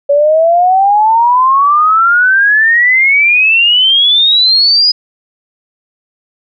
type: exponential sweep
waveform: sine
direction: up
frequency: 562 to 4997 Hz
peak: -5 dBFS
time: 0.09-4.92 s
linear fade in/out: 10 ms
effects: none